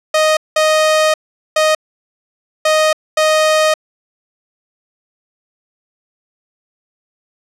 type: tone bursts at uneven times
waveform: sawtooth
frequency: 622.3 Hz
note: D#5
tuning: in tune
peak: -6 dBFS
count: 5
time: 0.14-0.37 / 0.56-1.14 / 1.56-1.75 / 2.65-2.93 / 3.17-3.74 s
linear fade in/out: 5 ms
effects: low-pass 9000 Hz 12 dB/octave